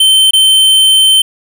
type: tone with dropouts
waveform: square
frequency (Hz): 3095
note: G7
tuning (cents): -23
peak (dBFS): -5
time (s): 0-1.22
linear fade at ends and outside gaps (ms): 5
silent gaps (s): 0.309-0.333
effects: none